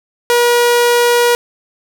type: tone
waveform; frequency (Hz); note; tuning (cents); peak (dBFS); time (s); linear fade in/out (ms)
sawtooth; 480; B4; -49; -5; 0.3-1.35; 0
effects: none